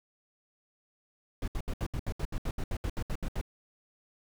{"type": "noise bursts", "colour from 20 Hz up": "brown", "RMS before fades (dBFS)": -32, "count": 16, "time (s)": [1.42, 3.413], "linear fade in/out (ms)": 2, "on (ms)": 58, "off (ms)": 71, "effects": []}